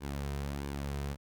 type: tone with flanger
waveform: sawtooth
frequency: 70.4 Hz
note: C#2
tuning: 27 cents sharp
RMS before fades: -37 dBFS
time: 0-1.17 s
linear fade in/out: 50 ms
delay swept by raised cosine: 1.5 to 3.6 ms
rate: 1.5 Hz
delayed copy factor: -0.5
effects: none